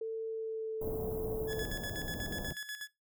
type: tone with pitch glide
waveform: sine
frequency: 446.6 to 440.2 Hz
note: A4 to A4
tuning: +26 to +1 cents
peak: -34 dBFS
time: 0.01-1.63 s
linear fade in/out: 5 ms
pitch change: -25 cents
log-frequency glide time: 0.23-0.8 s
type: band-stop noise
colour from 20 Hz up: pink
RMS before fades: -40 dBFS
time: 0.81-2.53 s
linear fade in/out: 5 ms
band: 730 to 15000 Hz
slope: 24 dB/octave
type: tone with tremolo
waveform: sawtooth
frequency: 1700 Hz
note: G#6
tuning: 40 cents sharp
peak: -34 dBFS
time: 1.47-2.88 s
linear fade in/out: 50 ms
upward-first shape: square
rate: 8.2 Hz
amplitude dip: 65%
effects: noise-tail reverb RT60 0.2 s tail -20 dB re dry